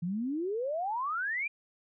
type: exponential sweep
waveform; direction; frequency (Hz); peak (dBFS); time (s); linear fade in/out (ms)
sine; up; 163.8 to 2445; -30; 0.02-1.48; 10
effects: none